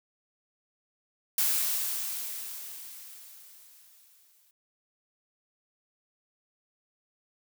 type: noise with exponential decay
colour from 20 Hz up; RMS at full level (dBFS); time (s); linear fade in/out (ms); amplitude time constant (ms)
blue; -25; 1.38-4.51; 2; 680
effects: none